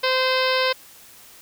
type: harmonic tone with a mistuned harmonic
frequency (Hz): 517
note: C5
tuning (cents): -21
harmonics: 1 / 2 / 3 / 4 / 5 / 6 / 7 / 8 / 9 / 10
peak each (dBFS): -22 / -25 / -27 / -28 / -29 / -30 / -30 / -31 / -32 / -32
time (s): 0.03-0.73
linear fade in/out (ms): 10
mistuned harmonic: 7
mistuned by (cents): +29
effects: white hiss -47 dBFS RMS until 1.41 s